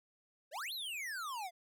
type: exponential two-way sweep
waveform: square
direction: up then down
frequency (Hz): 498.1 to 4300 to 675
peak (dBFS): -40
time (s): 0.51-1.51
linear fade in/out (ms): 50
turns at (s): 0.73
effects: none